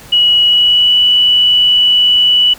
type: tone with pitch glide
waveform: sine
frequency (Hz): 2925 to 2957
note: F#7 to F#7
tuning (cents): -21 to -2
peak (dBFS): -6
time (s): 0.12-2.54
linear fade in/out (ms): 10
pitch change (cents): +19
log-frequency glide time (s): 0.47-0.97
effects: pink hiss -36 dBFS RMS until 2.58 s